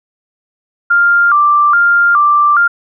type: tone with vibrato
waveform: sine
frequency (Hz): 1283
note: E6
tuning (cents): -47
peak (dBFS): -6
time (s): 0.9-2.68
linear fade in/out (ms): 10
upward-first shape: square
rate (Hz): 1.2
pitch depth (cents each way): 150
effects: none